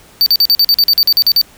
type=tone bursts; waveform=square; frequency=4596 Hz; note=D8; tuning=38 cents flat; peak=-7 dBFS; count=13; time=0.21-1.414 s; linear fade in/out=0 ms; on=52 ms; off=44 ms; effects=pink hiss -43 dBFS RMS until 1.57 s